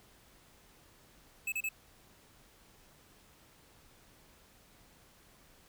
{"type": "tone bursts", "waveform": "square", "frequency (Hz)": 2601, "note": "E7", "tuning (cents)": -24, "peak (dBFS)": -33, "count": 3, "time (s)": [1.47, 1.69], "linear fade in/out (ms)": 5, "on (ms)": 52, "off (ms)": 32, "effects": ["pink hiss -62 dBFS RMS until 5.68 s"]}